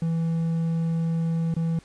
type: tone with dropouts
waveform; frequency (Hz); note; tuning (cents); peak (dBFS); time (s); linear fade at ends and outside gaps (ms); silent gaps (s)
triangle; 164.81; E3; 0; -20; 0.02-1.79; 2; 1.541-1.565
effects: pink hiss -55 dBFS RMS until 1.84 s + resampled to 22050 Hz